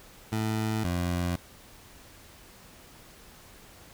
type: tone pair in turn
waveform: 20% pulse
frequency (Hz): 109.6 / 87.95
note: A2 / F2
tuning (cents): -6 / +13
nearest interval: major third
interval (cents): 381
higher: first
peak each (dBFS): -22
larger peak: neither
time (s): 0.32-0.84 / 0.84-1.36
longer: neither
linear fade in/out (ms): 5
effects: pink hiss -52 dBFS RMS until 3.93 s